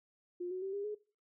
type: tone with pitch steps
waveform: sine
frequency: 354.5 / 370 / 386.1 / 403 / 420.6 Hz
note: F4 / F#4 / G4 / G4 / G#4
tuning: +26 / 0 / -26 / +48 / +22 cents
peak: -36 dBFS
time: 0.4-0.95 s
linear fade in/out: 10 ms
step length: 110 ms
effects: noise-tail reverb RT60 0.4 s tail -21 dB re dry